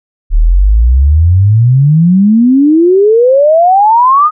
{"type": "exponential sweep", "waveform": "sine", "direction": "up", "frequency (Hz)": [36.18, 1266], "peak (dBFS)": -3, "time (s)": [0.3, 4.31], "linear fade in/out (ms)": 50, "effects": []}